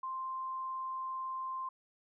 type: tone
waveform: sine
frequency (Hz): 1047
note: C6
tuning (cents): +1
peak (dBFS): -36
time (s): 0.03-1.69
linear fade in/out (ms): 5
effects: none